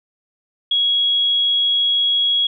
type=tone; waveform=sine; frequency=3322 Hz; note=G#7; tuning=in tune; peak=-14 dBFS; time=0.71-2.47 s; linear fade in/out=5 ms; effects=none